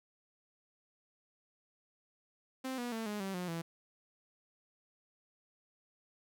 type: tone with pitch steps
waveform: sawtooth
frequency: 261.2 / 242.3 / 224.8 / 208.5 / 193.43 / 179.44 / 166.46 Hz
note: C4 / B3 / A3 / G#3 / G3 / F3 / E3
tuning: -3 / -33 / +37 / +7 / -23 / +47 / +17 cents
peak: -33 dBFS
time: 2.64-3.62 s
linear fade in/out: 10 ms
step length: 140 ms
effects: none